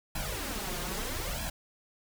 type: noise with flanger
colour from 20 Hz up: pink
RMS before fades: -35 dBFS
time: 0.15-1.5 s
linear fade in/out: 5 ms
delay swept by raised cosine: 1.2 to 5.7 ms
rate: 0.78 Hz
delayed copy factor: +0.9
effects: none